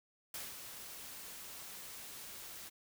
white noise with ADSR envelope, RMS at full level -43 dBFS, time 0.34-2.7 s, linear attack 3 ms, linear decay 190 ms, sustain -6 dB, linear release 23 ms, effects none

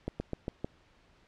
slowing click train, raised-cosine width 2 ms, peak -20 dBFS, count 5, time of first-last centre 0.08-0.645 s, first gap 120 ms, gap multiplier 1.11, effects pink hiss -64 dBFS RMS until 1.27 s + low-pass 4000 Hz 12 dB/octave

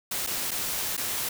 white noise with dropouts, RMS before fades -30 dBFS, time 0.11-1.29 s, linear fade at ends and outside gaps 5 ms, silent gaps 0.266-0.271 / 0.509-0.514 / 0.968-0.976 s, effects none

